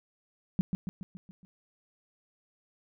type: tone with echo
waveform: sine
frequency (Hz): 184.5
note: F#3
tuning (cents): -5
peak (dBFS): -21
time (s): 0.59-0.61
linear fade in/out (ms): 0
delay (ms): 140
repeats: 6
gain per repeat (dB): -5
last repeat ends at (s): 1.45
effects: none